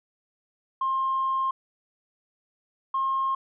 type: tone pair in turn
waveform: sine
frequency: 1062 / 1070.6 Hz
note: C6 / C6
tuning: +25 / +39 cents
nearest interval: unison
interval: 14 cents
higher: second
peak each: -22 dBFS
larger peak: neither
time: 0.81-1.51 / 2.94-3.35 s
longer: first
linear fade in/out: 5 ms
effects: tanh soft clip ceiling -18 dBFS